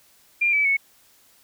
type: tone with pitch steps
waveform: sine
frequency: 2395 / 2300 / 2209 Hz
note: D7 / D7 / C#7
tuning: +33 / -37 / -7 cents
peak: -17 dBFS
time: 0.41-0.77 s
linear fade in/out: 10 ms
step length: 120 ms
effects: white hiss -57 dBFS RMS until 1.43 s